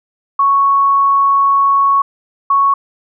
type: tone pair in turn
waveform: sine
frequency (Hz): 1108.7 / 1108.7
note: C#6 / C#6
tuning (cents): 0 / 0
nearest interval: unison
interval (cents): 0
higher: neither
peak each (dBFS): -8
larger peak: neither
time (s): 0.39-2.02 / 2.5-2.74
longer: first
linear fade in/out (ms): 5
effects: none